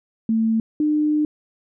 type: tone pair in turn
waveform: sine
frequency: 223.5 / 301.8 Hz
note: A3 / D4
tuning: +27 / +47 cents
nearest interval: perfect fourth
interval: 520 cents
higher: second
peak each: -16 dBFS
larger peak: neither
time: 0.29-0.6 / 0.8-1.25 s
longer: second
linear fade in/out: 2 ms
effects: none